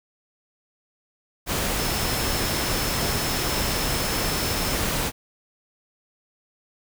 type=tone in noise; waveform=sine; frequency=5274 Hz; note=E8; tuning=in tune; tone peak=-33 dBFS; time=1.76-4.79 s; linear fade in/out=50 ms; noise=pink; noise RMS=-25 dBFS; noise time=1.46-5.12 s; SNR=-11 dB; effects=none